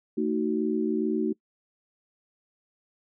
sine chord, D# diminished, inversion second, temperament just, 224 / 311.1 / 373.4 Hz, A3 / D#4 / F#4, +31 / 0 / +16 cents, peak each -28 dBFS, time 0.17-1.33 s, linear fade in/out 10 ms, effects noise-tail reverb RT60 0.1 s tail -24 dB re dry

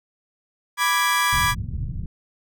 30% pulse chord, G# diminished, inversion first, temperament equal, 987.8 / 1174.7 / 1661.2 Hz, B5 / D6 / G#6, 0 / 0 / 0 cents, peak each -20 dBFS, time 0.77-1.55 s, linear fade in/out 50 ms
white low-pass noise, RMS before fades -28 dBFS, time 1.32-2.06 s, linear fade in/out 2 ms, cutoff 140 Hz, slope 24 dB/octave
effects none

